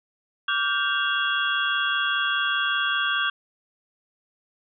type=tone cluster; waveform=sine; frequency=1158 / 1421 / 1566 / 2776 / 3332 Hz; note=D6 / F6 / G6 / F7 / G#7; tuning=-25 / +30 / -2 / -11 / +5 cents; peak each=-28 / -30 / -25 / -31 / -28 dBFS; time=0.48-3.3 s; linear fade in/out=5 ms; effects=none